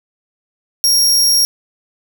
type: tone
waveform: sawtooth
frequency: 5588 Hz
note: F8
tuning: in tune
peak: -7 dBFS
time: 0.84-1.45 s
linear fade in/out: 0 ms
effects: none